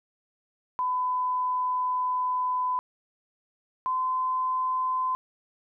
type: tone pair in turn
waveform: sine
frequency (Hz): 1005 / 1024.9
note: B5 / C6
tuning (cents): +30 / -36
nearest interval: unison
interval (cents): 34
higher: second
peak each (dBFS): -24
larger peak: neither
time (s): 0.79-2.79 / 3.86-5.15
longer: first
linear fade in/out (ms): 0
effects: none